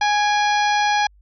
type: harmonic tone with a mistuned harmonic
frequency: 830.6 Hz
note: G#5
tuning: in tune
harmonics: 1 / 2 / 3 / 4 / 5 / 6 / 7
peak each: -17 / -23 / -27 / -29 / -31 / -33 / -34 dBFS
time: 0.01-1.07 s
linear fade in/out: 5 ms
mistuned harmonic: 3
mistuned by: -61 cents
effects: added 50 Hz sine -49 dBFS peak until 1.21 s